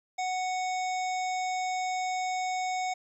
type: harmonic tone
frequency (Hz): 740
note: F#5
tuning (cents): 0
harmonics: 1 / 3 / 5 / 7 / 9 / 10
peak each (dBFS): -29 / -37 / -45 / -47 / -45 / -47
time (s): 0.18-2.94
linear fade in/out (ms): 10
effects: 11-bit